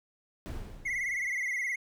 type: noise with exponential decay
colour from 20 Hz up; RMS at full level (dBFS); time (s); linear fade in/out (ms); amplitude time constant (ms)
brown; -34; 0.46-1.48; 0; 220
type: tone with vibrato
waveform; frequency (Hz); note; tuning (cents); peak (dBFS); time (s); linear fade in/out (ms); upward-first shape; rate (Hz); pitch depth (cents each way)
triangle; 2065; C7; -23; -28; 0.85-1.76; 10; sine; 19; 100
effects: none